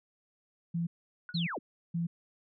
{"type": "tone bursts", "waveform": "sine", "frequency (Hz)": 169.2, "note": "E3", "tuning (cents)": 45, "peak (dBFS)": -29, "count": 3, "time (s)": [0.74, 2.07], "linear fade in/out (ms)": 10, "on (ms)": 130, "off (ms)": 470}
{"type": "tone with exponential decay", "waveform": "sine", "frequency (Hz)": 1459, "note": "F#6", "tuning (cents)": -25, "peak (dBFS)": -37, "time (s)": [1.29, 1.38], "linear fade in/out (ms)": 1, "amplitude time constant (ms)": 18}
{"type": "linear sweep", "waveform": "sine", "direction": "down", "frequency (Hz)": [4435, 123.47], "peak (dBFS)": -34, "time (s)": [1.34, 1.59], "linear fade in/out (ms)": 10}
{"effects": []}